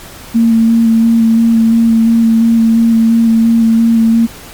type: tone with vibrato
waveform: sine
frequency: 227.8 Hz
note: A#3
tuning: 40 cents flat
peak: -5 dBFS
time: 0.34-4.27 s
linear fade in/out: 20 ms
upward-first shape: square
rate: 2.9 Hz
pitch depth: 14 cents each way
effects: pink hiss -32 dBFS RMS until 4.53 s + MP3 96 kbps